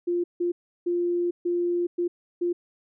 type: tone bursts at uneven times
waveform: sine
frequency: 349.2 Hz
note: F4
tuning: in tune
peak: -22 dBFS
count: 6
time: 0.07-0.24 / 0.4-0.52 / 0.86-1.31 / 1.45-1.87 / 1.98-2.08 / 2.41-2.53 s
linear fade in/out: 10 ms
effects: none